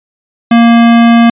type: tone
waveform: square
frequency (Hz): 233.1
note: A#3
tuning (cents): 0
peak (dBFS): -3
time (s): 0.51-1.3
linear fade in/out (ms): 5
effects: resampled to 8000 Hz